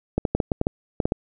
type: clicks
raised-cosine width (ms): 2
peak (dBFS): -7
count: 10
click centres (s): 0.18 / 0.252 / 0.35 / 0.402 / 0.518 / 0.614 / 0.669 / 1.002 / 1.055 / 1.121
effects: none